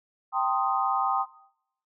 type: chord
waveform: sine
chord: C minor seventh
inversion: second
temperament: equal with one note detuned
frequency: 784 / 909.5 / 1046.5 / 1244.5 Hz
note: G5 / Bb5 / C6 / Eb6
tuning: 0 / -43 / 0 / 0 cents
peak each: -27 / -31 / -29 / -28 dBFS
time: 0.32-1.26 s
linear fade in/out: 50 ms
effects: noise-tail reverb RT60 0.7 s tail -18 dB re dry